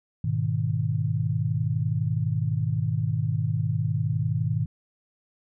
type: chord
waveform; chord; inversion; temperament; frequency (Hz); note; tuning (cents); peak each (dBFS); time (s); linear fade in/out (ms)
sine; G# minor; none; equal; 103.83 / 123.47 / 155.56; G#2 / B2 / D#3; 0 / 0 / 0; -27; 0.24-4.66; 5
effects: none